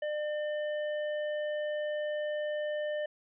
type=tone with hard clipping; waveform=sine; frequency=600 Hz; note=D5; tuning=37 cents sharp; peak=-33 dBFS; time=0.02-3.06 s; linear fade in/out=5 ms; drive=10 dB; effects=resampled to 8000 Hz